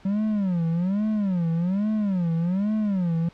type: tone with vibrato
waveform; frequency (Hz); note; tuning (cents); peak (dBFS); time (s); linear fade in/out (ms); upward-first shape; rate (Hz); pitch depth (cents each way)
triangle; 188.7; F#3; +34; -19; 0.05-3.29; 5; sine; 1.2; 240
effects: pink hiss -53 dBFS RMS until 3.33 s + low-pass 4000 Hz 12 dB/octave